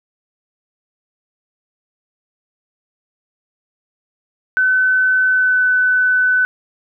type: tone with pitch glide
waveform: sine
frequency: 1515 to 1503.7 Hz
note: F#6 to F#6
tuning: +40 to +28 cents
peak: -11 dBFS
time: 4.57-6.45 s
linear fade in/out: 0 ms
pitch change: -12 cents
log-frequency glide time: 5.28-5.63 s
effects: none